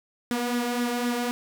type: tone with flanger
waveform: sawtooth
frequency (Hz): 241.9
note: B3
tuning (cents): -36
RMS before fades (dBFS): -27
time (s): 0.31-1.31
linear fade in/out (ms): 0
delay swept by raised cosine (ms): 0.54 to 2.84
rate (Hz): 3.9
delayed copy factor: +0.5
effects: none